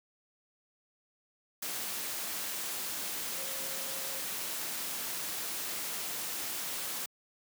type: tone in noise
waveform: sine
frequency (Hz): 538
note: C5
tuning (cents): +48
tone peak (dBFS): -48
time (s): 3.37-4.2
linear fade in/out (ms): 5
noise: white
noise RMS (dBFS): -37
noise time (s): 1.62-7.06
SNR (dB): -14
effects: high-pass 150 Hz 12 dB/octave